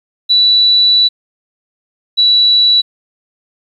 sine tone pair in turn, 3951 / 3936 Hz, B7 / B7, 0 / -7 cents, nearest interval unison, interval 7 cents, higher first, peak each -6 dBFS, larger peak neither, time 0.29-1.09 / 2.17-2.82 s, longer first, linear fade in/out 20 ms, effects 8-bit

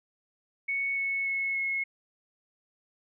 sine tone with pitch steps, 2217 / 2203 / 2189 / 2175 Hz, C#7 / C#7 / C#7 / C#7, 0 / -11 / -22 / -33 cents, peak -27 dBFS, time 0.68-1.84 s, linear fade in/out 10 ms, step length 290 ms, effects none

